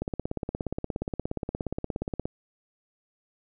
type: click train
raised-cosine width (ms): 2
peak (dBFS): -16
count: 39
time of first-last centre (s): 0.02-2.255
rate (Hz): 17
effects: none